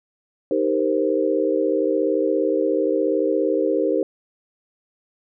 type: chord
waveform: sine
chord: C minor seventh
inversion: first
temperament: equal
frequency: 311.1 / 392 / 466.2 / 523.3 Hz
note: Eb4 / G4 / Bb4 / C5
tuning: 0 / 0 / 0 / 0 cents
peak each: -23 dBFS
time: 0.51-4.03 s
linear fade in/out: 2 ms
effects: none